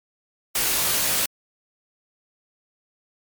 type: noise with comb filter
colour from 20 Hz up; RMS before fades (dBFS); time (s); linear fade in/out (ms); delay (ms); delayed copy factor
white; -22; 0.55-1.26; 5; 18; -0.85
effects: MP3 96 kbps